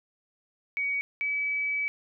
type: tone pair in turn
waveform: sine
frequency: 2255 / 2289 Hz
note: C#7 / D7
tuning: +29 / -45 cents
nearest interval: unison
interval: 26 cents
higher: second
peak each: -26 dBFS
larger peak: neither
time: 0.77-1.01 / 1.21-1.88 s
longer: second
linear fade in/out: 0 ms
effects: none